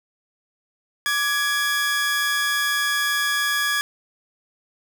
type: tone pair together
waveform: sawtooth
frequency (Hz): 1172 / 1674.6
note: D6 / G#6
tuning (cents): -4 / +14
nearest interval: tritone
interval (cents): 618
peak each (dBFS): -24 / -17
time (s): 1.06-3.81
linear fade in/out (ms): 0
effects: none